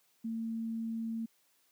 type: tone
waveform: sine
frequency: 226.3 Hz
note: A3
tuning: 49 cents sharp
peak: -33 dBFS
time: 0.24-1.26 s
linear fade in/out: 10 ms
effects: white hiss -71 dBFS RMS until 1.71 s + high-pass 150 Hz 12 dB/octave